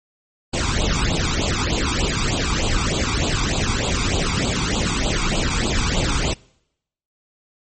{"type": "noise with flanger", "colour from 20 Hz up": "pink", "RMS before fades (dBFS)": -20, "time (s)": [0.53, 6.34], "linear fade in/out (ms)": 10, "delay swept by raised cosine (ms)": [0.26, 0.87], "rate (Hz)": 3.3, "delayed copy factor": 0.9, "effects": ["noise-tail reverb RT60 0.8 s tail -25 dB re dry", "MP3 32 kbps"]}